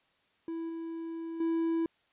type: tone with level steps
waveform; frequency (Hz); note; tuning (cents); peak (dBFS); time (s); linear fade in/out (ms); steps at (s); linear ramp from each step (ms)
triangle; 329.6; E4; 0; -32 / -34 / -25; 0.48-1.86; 2; 0.69 / 1.4; 5
effects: white hiss -70 dBFS RMS until 2.12 s + resampled to 8000 Hz